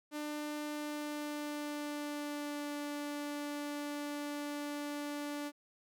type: tone with pitch glide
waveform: sawtooth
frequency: 298.2 to 291.6 Hz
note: D4 to D4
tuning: +27 to -12 cents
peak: -34 dBFS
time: 0.11-5.52 s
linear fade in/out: 50 ms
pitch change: -39 cents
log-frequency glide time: 0.67-2.72 s
effects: none

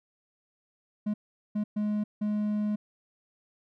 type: tone bursts at uneven times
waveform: triangle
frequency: 210 Hz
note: G#3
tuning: 19 cents sharp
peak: -24 dBFS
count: 4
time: 1.06-1.14 / 1.55-1.64 / 1.76-2.04 / 2.21-2.76 s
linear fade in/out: 10 ms
effects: none

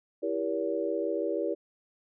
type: chord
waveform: sine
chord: E diminished seventh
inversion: none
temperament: just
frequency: 329.6 / 395.6 / 474.7 / 569.6 Hz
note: E4 / G4 / Bb4 / Db5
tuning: 0 / +16 / +31 / +47 cents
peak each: -33 dBFS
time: 0.22-1.55 s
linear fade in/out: 20 ms
effects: none

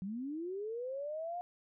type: linear sweep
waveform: sine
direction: up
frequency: 180.8 to 720 Hz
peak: -37 dBFS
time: 0.02-1.41 s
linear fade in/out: 0 ms
effects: none

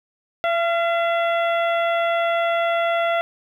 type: harmonic tone with a mistuned harmonic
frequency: 676 Hz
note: E5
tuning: 43 cents sharp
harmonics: 1 / 2 / 3 / 4 / 5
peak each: -19 / -25 / -28 / -34 / -34 dBFS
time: 0.44-3.21 s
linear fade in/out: 0 ms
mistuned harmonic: 2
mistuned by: +32 cents
effects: 9-bit

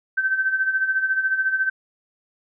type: tone with tremolo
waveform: sine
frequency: 1545 Hz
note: G6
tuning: 26 cents flat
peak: -16 dBFS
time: 0.17-1.7 s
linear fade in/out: 10 ms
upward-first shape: sine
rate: 14 Hz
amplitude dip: 65%
effects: none

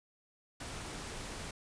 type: noise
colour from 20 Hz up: pink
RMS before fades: -43 dBFS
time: 0.6-1.51 s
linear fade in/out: 5 ms
effects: resampled to 22050 Hz

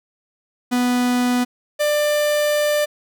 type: tone pair in turn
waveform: 45% pulse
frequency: 246.9 / 593.7 Hz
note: B3 / D5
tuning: 0 / +19 cents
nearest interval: octave + minor third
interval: 1519 cents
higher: second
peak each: -16 dBFS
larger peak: neither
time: 0.71-1.45 / 1.79-2.86 s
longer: second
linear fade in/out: 20 ms
effects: none

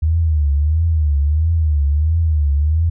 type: tone with vibrato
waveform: sine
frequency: 76.7 Hz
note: D#2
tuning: 24 cents flat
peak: -12 dBFS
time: 0.02-2.9 s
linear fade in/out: 10 ms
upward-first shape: triangle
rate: 1.5 Hz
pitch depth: 160 cents each way
effects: none

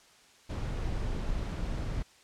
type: noise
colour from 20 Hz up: brown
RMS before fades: -33 dBFS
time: 0.49-2.03 s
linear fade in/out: 10 ms
effects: white hiss -59 dBFS RMS until 2.23 s + low-pass 7000 Hz 12 dB/octave

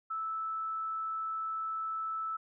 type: tone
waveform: sine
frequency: 1313 Hz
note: E6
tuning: 7 cents flat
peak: -33 dBFS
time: 0.1-2.37 s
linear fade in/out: 10 ms
effects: none

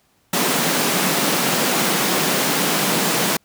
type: high-pass noise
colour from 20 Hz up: pink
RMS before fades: -19 dBFS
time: 0.33-3.37 s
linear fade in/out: 5 ms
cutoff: 150 Hz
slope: 48 dB/octave
effects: pink hiss -61 dBFS RMS until 3.44 s + high-pass 60 Hz 12 dB/octave

